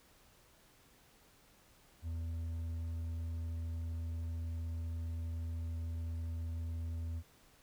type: tone with hard clipping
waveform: triangle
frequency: 82.7 Hz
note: E2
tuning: 6 cents sharp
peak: -38 dBFS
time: 2.02-7.23 s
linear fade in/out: 50 ms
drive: 7 dB
effects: pink hiss -65 dBFS RMS until 7.62 s